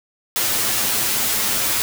white noise with comb filter, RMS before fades -20 dBFS, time 0.36-1.82 s, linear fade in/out 0 ms, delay 9.3 ms, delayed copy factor +0.9, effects none

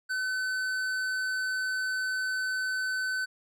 sine tone with tanh clipping, 1517 Hz, F#6, 43 cents sharp, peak -30 dBFS, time 0.09-3.26 s, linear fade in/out 20 ms, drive 13 dB, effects none

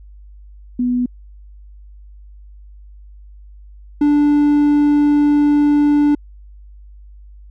sine / triangle tone pair in turn, 246.9 / 292.7 Hz, B3 / D4, 0 / -6 cents, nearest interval minor third, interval 294 cents, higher second, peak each -14 / -8 dBFS, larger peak second, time 0.79-1.06 / 4.01-6.15 s, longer second, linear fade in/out 5 ms, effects added 50 Hz sine -37 dBFS peak until 7.5 s

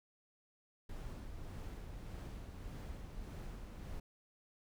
brown noise with tremolo, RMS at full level -45 dBFS, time 0.89-4 s, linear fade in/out 5 ms, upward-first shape sine, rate 1.7 Hz, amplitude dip 35%, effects none

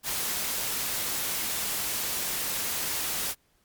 white noise, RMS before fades -30 dBFS, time 0.03-3.35 s, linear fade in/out 50 ms, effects pink hiss -68 dBFS RMS until 3.64 s + MP3 96 kbps

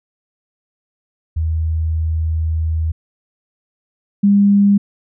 sine tone pair in turn, 80.1 / 201.4 Hz, E2 / G3, -49 / +47 cents, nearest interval octave + major third, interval 1596 cents, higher second, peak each -15 / -8 dBFS, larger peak second, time 1.36-2.92 / 4.23-4.78 s, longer first, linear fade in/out 10 ms, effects none

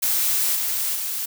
blue noise with level steps, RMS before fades -21 / -24 / -27 dBFS, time 0.02-1.26 s, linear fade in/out 10 ms, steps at 0.55 / 0.95 s, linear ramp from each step 5 ms, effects none

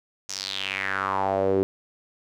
sawtooth tone with band-pass filter sweep, 96.8 Hz, G2, 21 cents flat, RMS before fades -26 dBFS, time 0.29-1.63 s, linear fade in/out 0 ms, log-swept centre 6200 to 360 Hz, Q 4.6, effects none

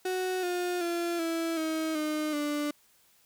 35% pulse tone with pitch steps, 370 / 356.2 / 342.8 / 330 / 317.7 / 305.8 / 294.3 Hz, F#4 / F4 / F4 / E4 / D#4 / D#4 / D4, 0 / +34 / -32 / +2 / +36 / -30 / +4 cents, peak -27 dBFS, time 0.05-2.71 s, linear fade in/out 5 ms, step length 380 ms, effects white hiss -64 dBFS RMS until 3.25 s

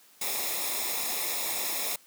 white noise with comb filter, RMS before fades -31 dBFS, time 0.21-1.96 s, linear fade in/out 5 ms, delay 0.66 ms, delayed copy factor -0.7, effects white hiss -58 dBFS RMS until 2.06 s + high-pass 150 Hz 12 dB/octave

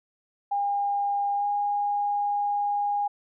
sine tone with pitch glide, 808 to 817.9 Hz, G#5 to G#5, -48 to -27 cents, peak -23 dBFS, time 0.51-3.08 s, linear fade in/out 10 ms, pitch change +21 cents, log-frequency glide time 1.35-1.46 s, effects none

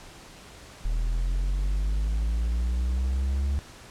triangle linear sweep, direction up, 38.51 to 70.7 Hz, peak -21 dBFS, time 0.85-3.59 s, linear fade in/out 0 ms, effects pink hiss -47 dBFS RMS until 3.9 s + low-pass 9000 Hz 12 dB/octave

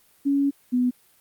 sine tone pair in turn, 280 / 248.3 Hz, C#4 / B3, +18 / +9 cents, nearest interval major second, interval 209 cents, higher first, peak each -18 dBFS, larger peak neither, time 0.25-0.51 / 0.72-0.91 s, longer first, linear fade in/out 20 ms, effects white hiss -59 dBFS RMS until 1.2 s + Opus 32 kbps

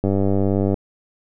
click train, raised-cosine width 2 ms, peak -7 dBFS, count 70, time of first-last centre 0.04-0.742 s, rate 98.3 Hz, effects none

